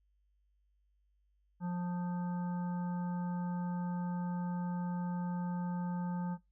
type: harmonic tone with a mistuned harmonic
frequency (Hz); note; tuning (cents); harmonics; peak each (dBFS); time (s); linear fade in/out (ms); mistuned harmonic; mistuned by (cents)
177; F3; +23; 1 / 3 / 5 / 7 / 9; -33 / -52 / -45 / -55 / -57; 1.6-6.38; 50; 9; -38
effects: noise-tail reverb RT60 0.2 s tail -20 dB re dry + added 50 Hz sine -70 dBFS peak until 6.51 s

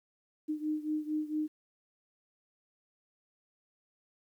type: beating tone pair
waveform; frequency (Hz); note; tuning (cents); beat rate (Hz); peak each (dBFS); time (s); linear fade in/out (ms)
sine; 304.8 / 309.2; D#4 / D#4; -36 / -11; 4.4; -33 / -36; 0.48-1.48; 20
effects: 11-bit

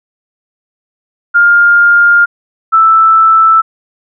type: tone pair in turn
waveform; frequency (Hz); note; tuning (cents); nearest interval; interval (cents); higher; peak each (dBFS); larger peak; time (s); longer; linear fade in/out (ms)
sine; 1407 / 1320.8; F6 / E6; +12 / +3; minor second; 109; first; -3; neither; 1.34-2.26 / 2.72-3.62; first; 20
effects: none

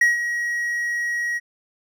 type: tone with ADSR envelope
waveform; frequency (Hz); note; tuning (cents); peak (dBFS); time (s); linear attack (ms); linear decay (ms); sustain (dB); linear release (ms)
triangle; 1902; A#6; +34; -10; 0.01-1.4; 5; 150; -10; 33
effects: none

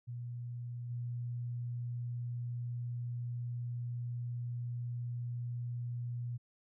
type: tone with level steps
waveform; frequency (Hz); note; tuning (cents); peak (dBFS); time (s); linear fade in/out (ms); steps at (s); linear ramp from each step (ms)
sine; 120.7; B2; -39; -39 / -36; 0.07-6.38; 20; 0.89; 20
effects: none

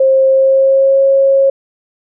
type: tone with pitch glide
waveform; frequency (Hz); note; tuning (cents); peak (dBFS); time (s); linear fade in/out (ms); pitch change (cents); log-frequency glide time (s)
sine; 532 to 544.1; C5 to C#5; +29 to -32; -6; 0-1.5; 5; +39; 0.28-1.02
effects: none

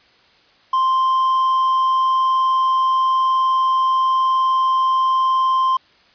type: tone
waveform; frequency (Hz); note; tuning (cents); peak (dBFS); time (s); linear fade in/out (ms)
triangle; 1046.5; C6; 0; -12; 0.73-5.77; 5
effects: white hiss -53 dBFS RMS until 6.14 s + resampled to 11025 Hz

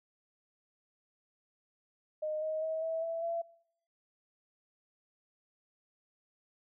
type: tone with pitch steps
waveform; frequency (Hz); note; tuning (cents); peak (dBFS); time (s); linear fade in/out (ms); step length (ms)
sine; 616 / 627.1 / 638.5 / 650 / 661.7 / 673.7; D#5 / D#5 / D#5 / E5 / E5 / E5; -17 / +13 / +45 / -24 / +6 / +38; -32; 2.22-3.42; 10; 200
effects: noise-tail reverb RT60 0.7 s tail -22 dB re dry

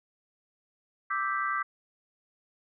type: chord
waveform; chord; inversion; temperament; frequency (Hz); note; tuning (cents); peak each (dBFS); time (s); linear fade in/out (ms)
sine; E minor seventh; third; equal with one note detuned; 1174.7 / 1305.6 / 1568 / 1975.5; D6 / E6 / G6 / B6; 0 / -17 / 0 / 0; -30 / -35 / -33 / -36; 1.1-1.63; 10
effects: none

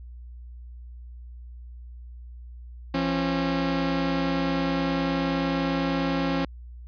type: tone pair together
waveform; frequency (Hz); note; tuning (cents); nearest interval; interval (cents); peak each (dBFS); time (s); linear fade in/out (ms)
sawtooth; 170.7 / 271.1; F3 / C#4; -39 / -38; minor sixth; 801; -24 / -21; 2.94-6.45; 5
effects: added 60 Hz sine -39 dBFS peak until 6.87 s + resampled to 11025 Hz

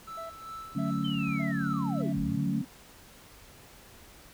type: tone with tremolo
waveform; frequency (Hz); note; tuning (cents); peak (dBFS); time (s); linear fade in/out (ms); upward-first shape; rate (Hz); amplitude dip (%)
triangle; 1318.5; E6; 0; -36; 0.07-2.02; 10; sine; 2.6; 60
type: tone bursts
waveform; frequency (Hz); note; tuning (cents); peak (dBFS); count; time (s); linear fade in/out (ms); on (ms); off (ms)
triangle; 661; E5; +5; -38; 4; 0.17-2.13; 10; 130; 480
type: chord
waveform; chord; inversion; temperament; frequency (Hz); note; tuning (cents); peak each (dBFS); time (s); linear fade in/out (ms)
sine; D major seventh; none; equal; 146.83 / 185 / 220 / 277.2; D3 / F#3 / A3 / C#4; 0 / 0 / 0 / 0; -33; 0.75-2.62; 10
type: linear two-way sweep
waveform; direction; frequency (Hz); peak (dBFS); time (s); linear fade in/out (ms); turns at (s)
sine; down then up; 3136 to 32.7 to 268.1; -36; 1.04-2.65; 10; 2.19
effects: pink hiss -53 dBFS RMS until 4.33 s

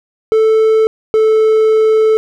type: tone pair in turn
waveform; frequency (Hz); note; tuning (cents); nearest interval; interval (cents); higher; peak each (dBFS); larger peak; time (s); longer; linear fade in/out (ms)
triangle; 440 / 437.7; A4 / A4; 0 / -9; unison; 9; first; -5; neither; 0.32-0.87 / 1.14-2.17; second; 0
effects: none

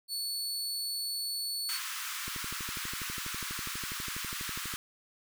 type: tone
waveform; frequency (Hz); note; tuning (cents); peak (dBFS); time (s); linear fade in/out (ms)
sawtooth; 4435; C#8; 0; -30; 0.08-1.8; 50
type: high-pass noise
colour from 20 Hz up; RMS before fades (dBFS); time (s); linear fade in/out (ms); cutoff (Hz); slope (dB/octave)
pink; -38; 1.69-4.76; 0; 1100; 48
type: click train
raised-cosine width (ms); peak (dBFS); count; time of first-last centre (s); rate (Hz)
3; -30; 31; 2.28-4.739; 12.2
effects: none

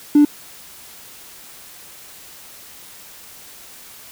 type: tone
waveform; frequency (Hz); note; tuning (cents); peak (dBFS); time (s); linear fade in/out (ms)
triangle; 293.7; D4; 0; -4; 0.15-0.25; 5
effects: tanh soft clip ceiling -4 dBFS + white hiss -41 dBFS RMS until 4.11 s

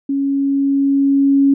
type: tone with level ramp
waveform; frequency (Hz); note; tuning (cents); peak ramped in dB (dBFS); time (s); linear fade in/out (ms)
sine; 276.8; C#4; -2; -15 to -8; 0.09-1.54; 5
effects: none

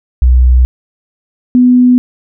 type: tone pair in turn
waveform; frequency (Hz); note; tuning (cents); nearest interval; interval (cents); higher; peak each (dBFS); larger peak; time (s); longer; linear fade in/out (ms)
sine; 62.5 / 248.6; B1 / B3; +21 / +12; 2 octaves; 2391; second; -3; neither; 0.22-0.65 / 1.55-1.98; neither; 0
effects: none

